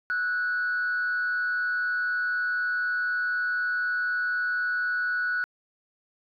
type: tone with frequency modulation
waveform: sine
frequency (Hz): 1472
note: F#6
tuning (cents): -9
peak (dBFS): -23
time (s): 0.1-5.44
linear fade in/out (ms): 0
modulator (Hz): 144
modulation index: 0.36
effects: tanh soft clip ceiling -21 dBFS